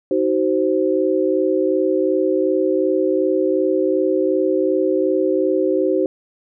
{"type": "chord", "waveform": "sine", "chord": "C diminished", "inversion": "first", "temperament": "just", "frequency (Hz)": [314, 376.7, 523.3], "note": ["Eb4", "Gb4", "C5"], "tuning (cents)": [16, 31, 0], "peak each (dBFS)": [-20, -18, -20], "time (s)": [0.11, 6.06], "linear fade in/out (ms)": 2, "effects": []}